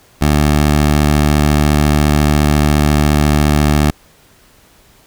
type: tone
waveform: 15% pulse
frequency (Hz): 74.3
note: D2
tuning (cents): +21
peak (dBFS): -3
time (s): 0.21-3.91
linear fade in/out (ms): 10
effects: pink hiss -48 dBFS RMS until 5.06 s